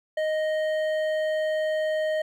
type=tone with hard clipping; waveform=sine; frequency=622.3 Hz; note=D#5; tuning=in tune; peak=-25 dBFS; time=0.17-2.22 s; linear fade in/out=5 ms; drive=9 dB; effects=none